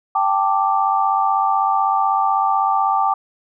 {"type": "chord", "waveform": "sine", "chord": "G suspended second", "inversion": "none", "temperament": "equal", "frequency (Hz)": [784, 880, 1174.7], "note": ["G5", "A5", "D6"], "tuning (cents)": [0, 0, 0], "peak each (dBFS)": [-18, -20, -19], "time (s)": [0.15, 3.14], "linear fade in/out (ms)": 5, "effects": []}